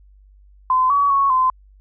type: tone with pitch steps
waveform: sine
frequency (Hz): 1026 / 1133 / 1107 / 1030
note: C6 / C#6 / C#6 / C6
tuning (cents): -34 / +37 / -3 / -28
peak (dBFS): -13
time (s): 0.7-1.5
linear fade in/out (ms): 2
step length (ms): 200
effects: added 49 Hz sine -46 dBFS peak until 1.8 s